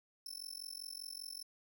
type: tone with amplitude modulation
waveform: sawtooth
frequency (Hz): 5310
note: E8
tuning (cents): +12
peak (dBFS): -38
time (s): 0.26-1.43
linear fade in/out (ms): 2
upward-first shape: sine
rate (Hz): 45.1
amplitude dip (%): 100
effects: none

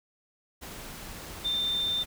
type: tone in noise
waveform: sine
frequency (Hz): 3588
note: A7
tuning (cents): +33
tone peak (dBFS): -26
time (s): 1.44-2.04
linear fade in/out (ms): 20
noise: pink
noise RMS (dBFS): -42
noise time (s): 0.61-2.06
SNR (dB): +13
effects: none

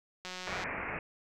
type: click train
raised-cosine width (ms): 0.2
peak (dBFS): -24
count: 72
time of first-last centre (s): 0.25-0.638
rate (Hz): 183
type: low-pass noise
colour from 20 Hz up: white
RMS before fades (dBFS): -38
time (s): 0.47-0.99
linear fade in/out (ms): 2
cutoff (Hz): 2500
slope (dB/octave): 96
effects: none

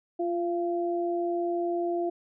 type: tone pair together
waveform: sine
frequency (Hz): 347.2 / 686.4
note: F4 / F5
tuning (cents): -10 / -30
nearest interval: octave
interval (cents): 1180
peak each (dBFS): -27 / -31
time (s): 0.19-2.1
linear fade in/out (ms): 10
effects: none

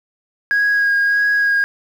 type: tone with vibrato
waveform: sine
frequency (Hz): 1643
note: G#6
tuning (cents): -19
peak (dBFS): -11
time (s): 0.51-1.64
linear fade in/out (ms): 0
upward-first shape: sine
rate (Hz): 1.6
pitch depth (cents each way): 14
effects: tanh soft clip ceiling -10 dBFS + 7-bit

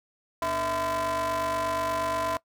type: ring-modulated tone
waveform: 45% pulse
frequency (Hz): 180.4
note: F#3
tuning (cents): -44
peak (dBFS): -23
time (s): 0.42-2.37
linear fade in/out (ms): 2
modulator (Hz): 836
effects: noise-tail reverb RT60 0.1 s tail -21 dB re dry

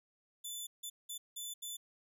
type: tone bursts at uneven times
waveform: 15% pulse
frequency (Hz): 3504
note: A7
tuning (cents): -8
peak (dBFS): -34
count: 5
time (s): 0.44-0.67 / 0.83-0.9 / 1.09-1.18 / 1.36-1.54 / 1.62-1.77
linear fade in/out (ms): 10
effects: none

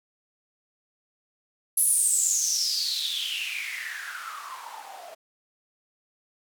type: noise with band-pass filter sweep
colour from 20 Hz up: blue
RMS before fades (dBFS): -28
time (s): 1.77-5.15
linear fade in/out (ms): 10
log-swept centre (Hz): 11000 to 630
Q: 9.7
effects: none

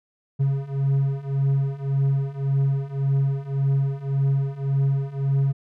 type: beating tone pair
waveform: triangle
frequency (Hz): 136.4 / 138.2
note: C#3 / C#3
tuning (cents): -28 / -5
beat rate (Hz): 1.8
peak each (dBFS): -22 / -20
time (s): 0.39-5.53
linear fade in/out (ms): 20
effects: none

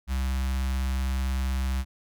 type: tone with notch filter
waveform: square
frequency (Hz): 65.41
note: C2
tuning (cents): 0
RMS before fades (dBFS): -27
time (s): 0.07-1.85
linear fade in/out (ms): 50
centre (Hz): 430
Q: 0.52
effects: none

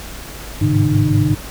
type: tone cluster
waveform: sine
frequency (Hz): 101.6 / 106.9 / 132.8 / 152.7 / 304.8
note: G#2 / A2 / C3 / D#3 / D#4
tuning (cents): -38 / -49 / +26 / -32 / -36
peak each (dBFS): -18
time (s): 0.61-1.35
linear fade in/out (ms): 10
effects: added 50 Hz sine -33 dBFS peak until 1.5 s + pink hiss -33 dBFS RMS until 1.5 s

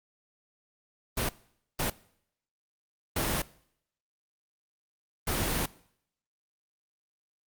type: noise bursts at uneven times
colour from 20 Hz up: pink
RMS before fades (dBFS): -29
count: 4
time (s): 1.17-1.29 / 1.79-1.9 / 3.16-3.42 / 5.27-5.66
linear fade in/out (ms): 5
effects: noise-tail reverb RT60 0.7 s tail -21 dB re dry + Opus 32 kbps

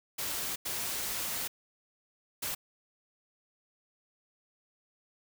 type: noise bursts at uneven times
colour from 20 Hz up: white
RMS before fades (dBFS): -35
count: 3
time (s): 0.18-0.56 / 0.65-1.48 / 2.42-2.55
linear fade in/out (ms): 10
effects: none

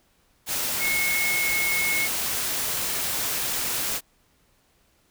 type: tone in noise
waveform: sine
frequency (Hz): 2179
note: C#7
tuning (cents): -30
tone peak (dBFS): -23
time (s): 0.79-2.09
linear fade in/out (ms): 50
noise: white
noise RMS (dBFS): -27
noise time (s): 0.46-4.01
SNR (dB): +1
effects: pink hiss -64 dBFS RMS until 5.1 s

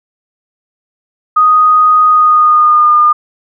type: tone with pitch glide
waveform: sine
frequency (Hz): 1244.5 to 1211.9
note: D#6 to D#6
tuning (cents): 0 to -46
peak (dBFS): -4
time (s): 1.36-3.13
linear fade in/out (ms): 10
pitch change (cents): -46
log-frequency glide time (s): 2.08-2.94
effects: none

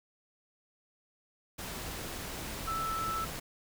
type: tone in noise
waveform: sine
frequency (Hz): 1318.5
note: E6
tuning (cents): 0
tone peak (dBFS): -32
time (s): 2.67-3.25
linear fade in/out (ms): 10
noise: pink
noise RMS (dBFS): -40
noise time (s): 1.58-3.4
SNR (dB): +5
effects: none

